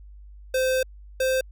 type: tone pair in turn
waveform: square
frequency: 518 / 521.3 Hz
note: C5 / C5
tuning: -17 / -6 cents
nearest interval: unison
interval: 11 cents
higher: second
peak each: -21 dBFS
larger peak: neither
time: 0.54-0.83 / 1.2-1.41 s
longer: first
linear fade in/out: 5 ms
effects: added 50 Hz sine -42 dBFS peak until 1.51 s